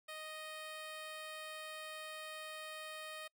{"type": "tone", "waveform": "10% pulse", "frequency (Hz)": 622.3, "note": "D#5", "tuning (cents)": 0, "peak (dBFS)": -37, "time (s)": [0.08, 3.28], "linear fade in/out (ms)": 10, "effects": ["noise-tail reverb RT60 0.1 s tail -26 dB re dry"]}